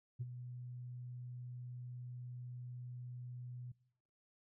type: tone with ADSR envelope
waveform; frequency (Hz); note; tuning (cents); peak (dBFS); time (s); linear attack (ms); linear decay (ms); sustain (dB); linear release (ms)
sine; 123.47; B2; 0; -35; 0.19-3.72; 22; 30; -10; 7
effects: noise-tail reverb RT60 0.7 s tail -22 dB re dry + tanh soft clip ceiling -34 dBFS